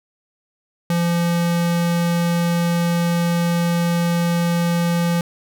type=tone; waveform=square; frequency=171.3 Hz; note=F3; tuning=33 cents flat; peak=-17 dBFS; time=0.9-5.21 s; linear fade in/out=2 ms; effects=none